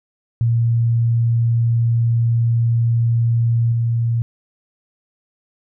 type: tone with level steps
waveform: sine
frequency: 116.54 Hz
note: A#2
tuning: in tune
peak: -13 / -15 dBFS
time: 0.41-4.22 s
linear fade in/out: 0 ms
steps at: 3.72 s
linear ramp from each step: 5 ms
effects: none